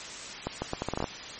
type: accelerating click train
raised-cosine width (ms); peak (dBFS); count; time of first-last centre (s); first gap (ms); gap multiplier
1; -15; 10; 0.47-1.042; 150; 0.76
effects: white hiss -40 dBFS RMS until 1.39 s + MP3 32 kbps